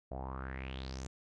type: tone with low-pass filter sweep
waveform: sawtooth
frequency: 65.6 Hz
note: C2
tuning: 5 cents sharp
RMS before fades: -42 dBFS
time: 0.11-1.07 s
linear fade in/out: 5 ms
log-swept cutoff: 630 to 7300 Hz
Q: 5.5
effects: none